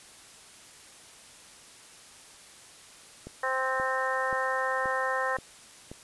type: click train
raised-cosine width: 2 ms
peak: -27 dBFS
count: 6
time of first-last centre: 3.27-5.916 s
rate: 1.89 Hz
type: harmonic tone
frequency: 261.6 Hz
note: C4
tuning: in tune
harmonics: 2 / 3 / 4 / 5 / 6 / 7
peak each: -32 / -35 / -32 / -36 / -36 / -32 dBFS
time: 3.43-5.37 s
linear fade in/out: 5 ms
effects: white hiss -51 dBFS RMS until 6.03 s + resampled to 24000 Hz